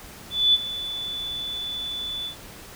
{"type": "tone with ADSR envelope", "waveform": "sine", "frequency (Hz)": 3477, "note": "A7", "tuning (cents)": -21, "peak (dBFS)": -13, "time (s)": [0.3, 2.36], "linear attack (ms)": 240, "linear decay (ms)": 30, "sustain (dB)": -15, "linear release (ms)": 100, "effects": ["pink hiss -43 dBFS RMS until 2.75 s"]}